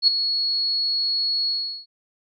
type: tone with ADSR envelope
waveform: sine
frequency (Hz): 4349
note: C#8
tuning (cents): -34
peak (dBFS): -10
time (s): 0.02-1.86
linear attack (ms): 56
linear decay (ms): 8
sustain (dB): -10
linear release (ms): 380
effects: none